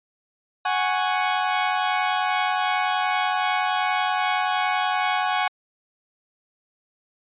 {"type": "chord", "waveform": "sawtooth", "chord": "F# suspended second", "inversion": "none", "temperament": "equal", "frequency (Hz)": [740, 830.6, 1108.7], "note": ["F#5", "G#5", "C#6"], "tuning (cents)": [0, 0, 0], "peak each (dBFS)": [-20, -21, -23], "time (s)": [0.65, 5.48], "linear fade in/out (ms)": 5, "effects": ["resampled to 8000 Hz"]}